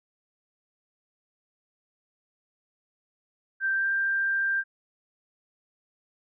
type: tone with pitch glide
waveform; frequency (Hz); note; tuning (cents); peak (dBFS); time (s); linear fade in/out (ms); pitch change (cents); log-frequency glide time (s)
sine; 1568 to 1583.5; G6 to G6; 0 to +17; -23; 3.6-4.64; 50; +17; 3.73-3.89
effects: none